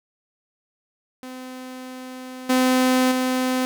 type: tone with level steps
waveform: sawtooth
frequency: 256.1 Hz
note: C4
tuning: 37 cents flat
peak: -30 / -12 / -16 dBFS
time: 1.23-3.65 s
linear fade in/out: 0 ms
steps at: 2.49 / 3.11 s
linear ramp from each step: 10 ms
effects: none